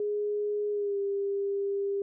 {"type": "tone with pitch glide", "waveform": "sine", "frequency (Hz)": [415.3, 398.6], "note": ["G#4", "G4"], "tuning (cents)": [0, 29], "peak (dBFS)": -27, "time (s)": [0, 2.02], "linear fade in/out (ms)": 2, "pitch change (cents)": -71, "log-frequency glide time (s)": [0.71, 0.98], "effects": []}